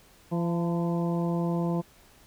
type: harmonic tone with a mistuned harmonic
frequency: 170.4 Hz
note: F3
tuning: 42 cents flat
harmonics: 1 / 2 / 3 / 4 / 5 / 6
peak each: -26 / -32 / -36 / -38 / -40 / -42 dBFS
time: 0.31-1.82 s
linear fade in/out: 20 ms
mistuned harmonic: 5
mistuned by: +57 cents
effects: pink hiss -57 dBFS RMS until 2.26 s